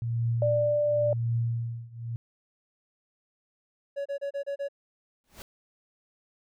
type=tone with tremolo; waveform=sine; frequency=116.6 Hz; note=A#2; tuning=1 cent sharp; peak=-23 dBFS; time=0.02-2.16 s; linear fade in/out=0 ms; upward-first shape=triangle; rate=0.93 Hz; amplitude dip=95%
type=tone; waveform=sine; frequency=590 Hz; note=D5; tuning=8 cents sharp; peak=-22 dBFS; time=0.42-1.13 s; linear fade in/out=2 ms
type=tone bursts; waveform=triangle; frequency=562 Hz; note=C#5; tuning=24 cents sharp; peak=-27 dBFS; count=6; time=3.96-4.686 s; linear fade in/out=20 ms; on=96 ms; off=30 ms
type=noise with exponential growth; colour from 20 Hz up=pink; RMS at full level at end=-40 dBFS; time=5.24-5.42 s; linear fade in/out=0 ms; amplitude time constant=39 ms
effects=none